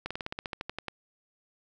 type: slowing click train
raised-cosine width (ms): 0.3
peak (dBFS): -18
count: 13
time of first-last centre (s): 0.06-0.883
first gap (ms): 46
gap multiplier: 1.07
effects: none